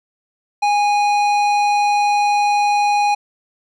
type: tone with tanh clipping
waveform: triangle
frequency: 824 Hz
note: G#5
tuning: 14 cents flat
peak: -15 dBFS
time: 0.62-3.15 s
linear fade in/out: 10 ms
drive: 18 dB
effects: none